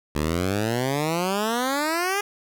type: exponential sweep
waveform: 10% pulse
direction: up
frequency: 71.9 to 415.2 Hz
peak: -14 dBFS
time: 0.15-2.21 s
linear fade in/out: 5 ms
effects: none